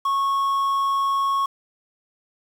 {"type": "tone with quantisation", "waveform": "triangle", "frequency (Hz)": 1100, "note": "C#6", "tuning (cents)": -14, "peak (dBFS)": -17, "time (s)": [0.05, 1.46], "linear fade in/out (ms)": 5, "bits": 7, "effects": []}